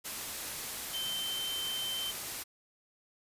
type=tone in noise; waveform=sine; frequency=3100 Hz; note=G7; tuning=20 cents flat; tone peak=-34 dBFS; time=0.93-2.12 s; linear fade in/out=20 ms; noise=white; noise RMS=-39 dBFS; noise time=0.04-2.44 s; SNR=+2 dB; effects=resampled to 32000 Hz